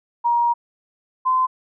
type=tone pair in turn; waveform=sine; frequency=947 / 1028.6 Hz; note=A#5 / C6; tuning=+27 / -30 cents; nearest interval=minor second; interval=143 cents; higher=second; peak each=-15 dBFS; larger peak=neither; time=0.24-0.54 / 1.25-1.47 s; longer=first; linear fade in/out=20 ms; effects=none